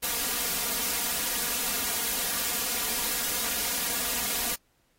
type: noise with comb filter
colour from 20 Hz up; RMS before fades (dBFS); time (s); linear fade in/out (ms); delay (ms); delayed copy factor
white; -29; 0.02-4.56; 20; 4.2; +0.9
effects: pink hiss -70 dBFS RMS until 4.98 s + AAC 48 kbps